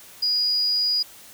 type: tone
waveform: sine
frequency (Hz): 4899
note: D#8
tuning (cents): -28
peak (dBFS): -19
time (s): 0.22-1.03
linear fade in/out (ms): 10
effects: white hiss -46 dBFS RMS until 1.33 s